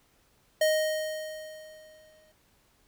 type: tone with exponential decay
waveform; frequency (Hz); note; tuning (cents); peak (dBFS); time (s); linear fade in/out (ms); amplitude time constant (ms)
square; 622.3; D#5; 0; -21; 0.61-2.32; 5; 370
effects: pink hiss -66 dBFS RMS until 2.87 s